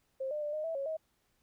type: tone with pitch steps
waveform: sine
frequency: 531 / 601 / 592 / 614 / 654 / 551 / 635 Hz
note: C5 / D5 / D5 / D#5 / E5 / C#5 / D#5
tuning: +25 / +40 / +14 / -23 / -14 / -11 / +35 cents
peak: -33 dBFS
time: 0.2-0.97 s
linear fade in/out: 10 ms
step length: 110 ms
effects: pink hiss -75 dBFS RMS until 1.42 s